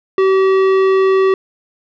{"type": "tone with tanh clipping", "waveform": "sine", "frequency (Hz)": 382.7, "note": "G4", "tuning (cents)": -42, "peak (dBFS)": -11, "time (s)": [0.18, 1.34], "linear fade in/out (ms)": 2, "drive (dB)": 14, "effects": []}